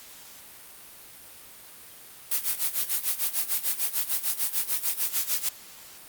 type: noise with tremolo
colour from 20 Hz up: blue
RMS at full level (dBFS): -24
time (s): 2.31-5.49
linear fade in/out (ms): 5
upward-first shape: sine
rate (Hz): 6.7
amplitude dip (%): 85
effects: white hiss -47 dBFS RMS until 6.08 s + Opus 48 kbps